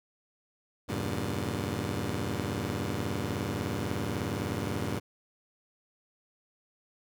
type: chord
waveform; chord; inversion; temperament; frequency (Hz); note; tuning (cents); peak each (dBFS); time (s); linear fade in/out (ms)
15% pulse; E diminished seventh; none; just; 82.41 / 98.89 / 118.67 / 142.4; E2 / G2 / Bb2 / Db3; 0 / +16 / +31 / +47; -32 / -28 / -30 / -32; 0.88-5; 20
effects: none